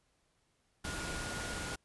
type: tone in noise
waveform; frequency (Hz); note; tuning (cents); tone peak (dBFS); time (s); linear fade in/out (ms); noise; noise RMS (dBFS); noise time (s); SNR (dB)
sine; 1434; F6; +45; -44; 0.84-1.76; 10; pink; -40; 0.84-1.76; -7
effects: pink hiss -75 dBFS RMS until 1.84 s + resampled to 24000 Hz